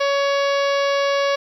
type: harmonic tone with a mistuned harmonic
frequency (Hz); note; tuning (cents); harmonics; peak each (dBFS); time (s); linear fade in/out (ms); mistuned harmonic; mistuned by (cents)
560; C#5; +18; 1 / 2 / 3 / 4 / 5 / 6 / 7 / 8 / 9 / 10; -18 / -24 / -28 / -30 / -32 / -34 / -35 / -36 / -37 / -38; 0-1.36; 10; 10; +16
effects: 9-bit